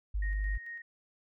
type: tone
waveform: sine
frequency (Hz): 50.9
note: G#1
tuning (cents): -34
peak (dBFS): -29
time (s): 0.14-0.58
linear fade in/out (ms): 10
type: tone with tremolo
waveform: sine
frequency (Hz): 1864.7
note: A#6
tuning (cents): 0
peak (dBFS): -39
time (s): 0.22-0.82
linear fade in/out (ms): 5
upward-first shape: square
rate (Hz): 4.5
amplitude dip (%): 40
effects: none